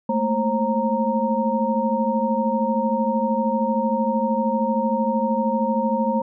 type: tone cluster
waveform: sine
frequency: 216.3 / 229.3 / 534 / 929 Hz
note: A3 / A#3 / C5 / A#5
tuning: -29 / -28 / +35 / -6 cents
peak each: -24 dBFS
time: 0.09-6.22 s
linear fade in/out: 5 ms
effects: none